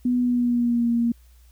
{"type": "tone with pitch glide", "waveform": "sine", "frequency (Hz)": [246.9, 234.8], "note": ["B3", "A#3"], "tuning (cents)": [0, 13], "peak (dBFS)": -18, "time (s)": [0.05, 1.12], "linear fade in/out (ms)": 5, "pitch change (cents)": -87, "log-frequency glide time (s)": [0.19, 0.89], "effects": ["added 60 Hz sine -49 dBFS peak until 1.51 s", "white hiss -62 dBFS RMS until 1.51 s"]}